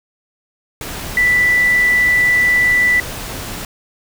sine tone in noise, 1975.5 Hz, B6, in tune, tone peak -10 dBFS, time 1.17-3 s, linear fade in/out 2 ms, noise pink, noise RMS -27 dBFS, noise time 0.81-3.65 s, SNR +14 dB, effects none

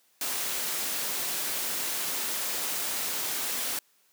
white noise, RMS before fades -31 dBFS, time 0.21-3.79 s, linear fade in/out 2 ms, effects white hiss -66 dBFS RMS until 4.12 s + high-pass 200 Hz 12 dB/octave

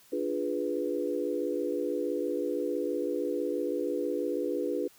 sine chord, D diminished seventh, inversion none, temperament equal, 293.7 / 349.2 / 415.3 / 493.9 Hz, D4 / F4 / Ab4 / Cb5, 0 / 0 / 0 / 0 cents, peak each -34 / -34 / -34 / -33 dBFS, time 0.12-4.88 s, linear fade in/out 10 ms, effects white hiss -59 dBFS RMS until 4.98 s

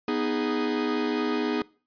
45% pulse chord, G# minor, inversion first, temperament equal with one note detuned, 246.9 / 311.1 / 413.9 Hz, B3 / D#4 / G#4, 0 / 0 / -6 cents, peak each -29 dBFS, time 0.08-1.62 s, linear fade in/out 2 ms, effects noise-tail reverb RT60 0.4 s tail -23 dB re dry + resampled to 11025 Hz

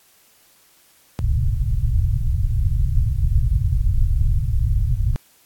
pink low-pass noise, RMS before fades -18 dBFS, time 1.19-5.16 s, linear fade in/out 0 ms, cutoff 130 Hz, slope 48 dB/octave, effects white hiss -55 dBFS RMS until 5.45 s + AAC 64 kbps

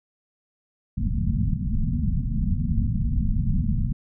pink low-pass noise, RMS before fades -23 dBFS, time 0.97-3.93 s, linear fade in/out 10 ms, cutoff 240 Hz, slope 96 dB/octave, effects none

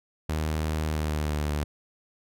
sawtooth tone with pitch glide, 77.78 to 74.27 Hz, D#2 to D2, 0 to +20 cents, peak -22 dBFS, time 0.29-1.64 s, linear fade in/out 5 ms, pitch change -80 cents, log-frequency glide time 0.85-1.48 s, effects none

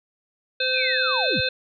harmonic tone, 515 Hz, C5, 28 cents flat, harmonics 1 / 3 / 5 / 7 / 8, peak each -27 / -27 / -27 / -27 / -27 dBFS, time 0.6-1.49 s, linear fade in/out 5 ms
sine linear sweep, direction down, 2592 to 58.27 Hz, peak -25 dBFS, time 0.73-1.41 s, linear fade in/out 10 ms
effects none

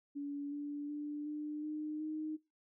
sine tone with pitch steps, 285.6 / 290.3 / 295 / 299.8 / 304.7 / 309.7 Hz, D4 / D4 / D4 / D4 / D#4 / D#4, -48 / -20 / +8 / +36 / -36 / -8 cents, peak -37 dBFS, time 0.15-2.37 s, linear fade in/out 20 ms, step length 370 ms, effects noise-tail reverb RT60 0.2 s tail -18 dB re dry

